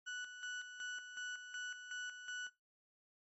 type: tone with tremolo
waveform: 35% pulse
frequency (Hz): 1480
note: F#6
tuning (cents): 0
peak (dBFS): -40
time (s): 0.06-2.5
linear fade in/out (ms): 20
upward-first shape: square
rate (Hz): 2.7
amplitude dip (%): 60
effects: noise-tail reverb RT60 0.2 s tail -20 dB re dry + MP3 32 kbps